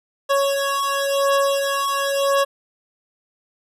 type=beating tone pair; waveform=25% pulse; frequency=554.4 / 555.35 Hz; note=C#5 / C#5; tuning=0 / +3 cents; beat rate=0.95 Hz; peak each=-17 dBFS; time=0.29-2.45 s; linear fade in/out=20 ms; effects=resampled to 32000 Hz